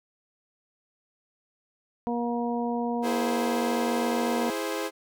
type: harmonic tone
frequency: 237.8 Hz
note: A#3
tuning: 35 cents sharp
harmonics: 1 / 2 / 3 / 4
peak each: -28 / -32 / -33 / -35 dBFS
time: 2.07-4.5 s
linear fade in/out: 0 ms
type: chord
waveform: sawtooth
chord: E augmented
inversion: none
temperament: equal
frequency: 329.6 / 415.3 / 523.3 Hz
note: E4 / G#4 / B#4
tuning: 0 / 0 / 0 cents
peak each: -29 dBFS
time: 3.02-4.91 s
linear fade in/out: 50 ms
effects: none